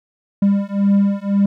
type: beating tone pair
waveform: triangle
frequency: 198.8 / 200.7 Hz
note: G3 / G3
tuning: +25 / +41 cents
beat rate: 1.9 Hz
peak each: -14 dBFS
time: 0.42-1.46 s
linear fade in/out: 5 ms
effects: none